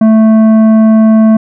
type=tone with tanh clipping; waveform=sine; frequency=220 Hz; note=A3; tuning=in tune; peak=-4 dBFS; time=0.01-1.37 s; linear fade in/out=5 ms; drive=10 dB; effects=none